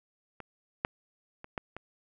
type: clicks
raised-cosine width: 0.5 ms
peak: -27 / -12 / -28 / -18 / -25 dBFS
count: 5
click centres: 0.403 / 0.849 / 1.444 / 1.578 / 1.766 s
effects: none